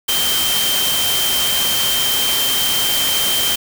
sine tone in noise, 3136 Hz, G7, in tune, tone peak -18 dBFS, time 0.08-3.56 s, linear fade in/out 10 ms, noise white, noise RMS -19 dBFS, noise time 0.08-3.56 s, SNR -2 dB, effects none

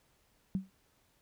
sine tone with exponential decay, 190.5 Hz, G3, 49 cents flat, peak -26 dBFS, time 0.55-0.7 s, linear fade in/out 0 ms, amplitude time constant 32 ms, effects pink hiss -71 dBFS RMS until 1.21 s

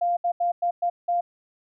sine tone bursts at uneven times, 698 Hz, F5, 1 cent flat, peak -20 dBFS, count 6, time 0.01-0.17 / 0.24-0.32 / 0.4-0.52 / 0.62-0.71 / 0.82-0.9 / 1.08-1.21 s, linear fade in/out 10 ms, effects none

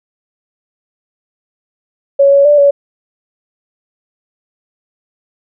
sine tone with pitch steps, 557 / 560 / 587 / 566 Hz, C#5 / C#5 / D5 / C#5, +8 / +18 / -1 / +36 cents, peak -4 dBFS, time 2.19-2.71 s, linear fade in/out 10 ms, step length 130 ms, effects none

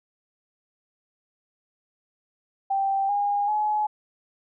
sine tone with pitch steps, 783 / 814.4 / 847 Hz, G5 / G#5 / G#5, -2 / -34 / +34 cents, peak -21 dBFS, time 2.7-3.87 s, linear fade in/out 10 ms, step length 390 ms, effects none

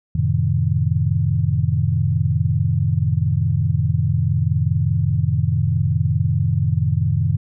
sine chord, F# diminished seventh, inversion none, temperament equal with one note detuned, 90.54 / 110 / 130.81 / 155.56 Hz, F#2 / A2 / C3 / Eb3, -37 / 0 / 0 / 0 cents, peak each -21 dBFS, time 0.15-7.37 s, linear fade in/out 5 ms, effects none

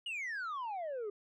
sine exponential sweep, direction down, 2944 to 397.7 Hz, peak -34 dBFS, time 0.06-1.1 s, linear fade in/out 5 ms, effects tanh soft clip ceiling -36 dBFS

